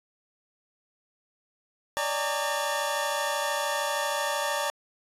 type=tone cluster; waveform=25% pulse; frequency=575 / 608 / 810 / 910 / 3399 Hz; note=D5 / D#5 / G#5 / A#5 / G#7; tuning=-37 / -40 / -43 / -42 / +39 cents; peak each=-27 / -32 / -33 / -27 / -34 dBFS; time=1.97-4.7 s; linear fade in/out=0 ms; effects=resampled to 32000 Hz